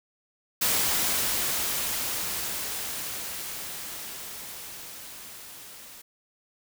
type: noise with level ramp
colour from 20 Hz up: white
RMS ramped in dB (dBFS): -24 to -46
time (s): 0.61-6.02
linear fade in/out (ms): 10
effects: none